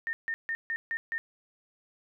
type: tone bursts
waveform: sine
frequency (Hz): 1823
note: A#6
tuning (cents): -39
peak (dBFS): -29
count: 6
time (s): 0.07-1.18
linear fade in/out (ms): 0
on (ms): 60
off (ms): 150
effects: none